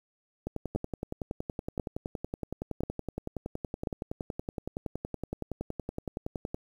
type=two click trains; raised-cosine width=2 ms; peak=-20 / -16 dBFS; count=66 / 4; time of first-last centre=0.47-6.545 / 0.76-3.872 s; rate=10.7 / 0.964 Hz; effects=9-bit